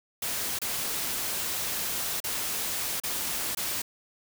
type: noise with dropouts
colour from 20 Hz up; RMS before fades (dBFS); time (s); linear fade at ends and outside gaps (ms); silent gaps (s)
white; -31; 0.22-3.82; 5; 0.589-0.616 / 2.203-2.24 / 3.001-3.035 / 3.55-3.571
effects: none